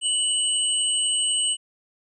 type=tone pair together; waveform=sine; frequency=2960 / 8372 Hz; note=F#7 / C9; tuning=0 / 0 cents; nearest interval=octave + tritone; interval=1800 cents; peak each=-23 dBFS; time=0.01-1.57 s; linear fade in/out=50 ms; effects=none

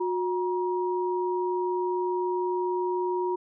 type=tone pair together; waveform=sine; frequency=362.7 / 951 Hz; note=F#4 / A#5; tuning=-34 / +34 cents; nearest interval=octave + perfect fourth; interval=1668 cents; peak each=-26 / -30 dBFS; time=0-3.36 s; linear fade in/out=10 ms; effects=none

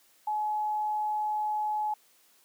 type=tone; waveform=sine; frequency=849 Hz; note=G#5; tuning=38 cents sharp; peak=-27 dBFS; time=0.27-1.94 s; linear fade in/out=5 ms; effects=white hiss -63 dBFS RMS until 2.44 s + high-pass 200 Hz 12 dB/octave

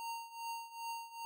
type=tone with tremolo; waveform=square; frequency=924 Hz; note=A#5; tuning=16 cents flat; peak=-39 dBFS; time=0-1.25 s; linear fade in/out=0 ms; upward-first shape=triangle; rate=2.5 Hz; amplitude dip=85%; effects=none

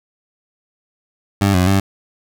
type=tone with pitch steps; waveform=20% pulse; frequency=99.6 / 90.7 / 97.5 Hz; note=G2 / F#2 / G2; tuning=+28 / -34 / -9 cents; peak=-7 dBFS; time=1.41-1.8 s; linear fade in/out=5 ms; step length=130 ms; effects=none

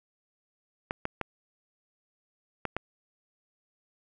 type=clicks; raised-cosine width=0.5 ms; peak=-15 dBFS; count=5; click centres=0.909 / 1.054 / 1.213 / 2.653 / 2.766 s; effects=none

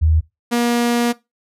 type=tone pair in turn; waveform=sine / sawtooth; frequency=79.2 / 238.3 Hz; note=D#2 / A#3; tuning=+31 / +38 cents; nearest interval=octave + perfect fifth; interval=1907 cents; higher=second; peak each=-11 dBFS; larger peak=neither; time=0.01-0.21 / 0.51-1.13 s; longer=second; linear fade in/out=20 ms; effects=noise-tail reverb RT60 0.2 s tail -19 dB re dry + resampled to 32000 Hz

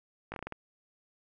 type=slowing click train; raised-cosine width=0.5 ms; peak=-23 dBFS; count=7; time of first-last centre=0.32-0.523 s; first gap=19 ms; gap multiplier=1.23; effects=none

